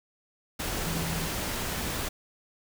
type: tone in noise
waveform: sine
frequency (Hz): 164.81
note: E3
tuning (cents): 0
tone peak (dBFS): -33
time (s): 0.86-1.28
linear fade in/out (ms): 10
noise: pink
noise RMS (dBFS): -32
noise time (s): 0.59-2.09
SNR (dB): -4
effects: none